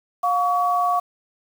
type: tone pair together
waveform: sine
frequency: 712 / 1130.2 Hz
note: F5 / C#6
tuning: +33 / +33 cents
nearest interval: minor sixth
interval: 800 cents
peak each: -20 dBFS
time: 0.23-1 s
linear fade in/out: 10 ms
effects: 7-bit